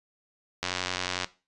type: click train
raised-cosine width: 0.2 ms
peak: -11 dBFS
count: 57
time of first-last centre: 0.63-1.245 s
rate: 91.1 Hz
effects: noise-tail reverb RT60 0.3 s tail -17 dB re dry + resampled to 24000 Hz